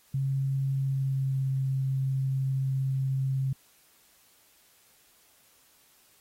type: tone with pitch glide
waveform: sine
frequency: 135.7 to 133.83 Hz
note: C#3 to C3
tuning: -36 to +39 cents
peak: -25 dBFS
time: 0.14-3.53 s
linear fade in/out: 5 ms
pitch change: -25 cents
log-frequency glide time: 0.74-1.49 s
effects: white hiss -62 dBFS RMS until 6.2 s + AAC 48 kbps